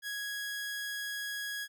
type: tone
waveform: sawtooth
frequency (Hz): 1661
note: G#6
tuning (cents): 0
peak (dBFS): -32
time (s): 0.02-1.68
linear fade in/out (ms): 50
effects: none